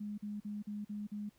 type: tone bursts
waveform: sine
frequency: 207.7 Hz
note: G#3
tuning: in tune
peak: -38 dBFS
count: 6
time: 0-1.295 s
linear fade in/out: 10 ms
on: 180 ms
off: 43 ms
effects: pink hiss -71 dBFS RMS until 1.38 s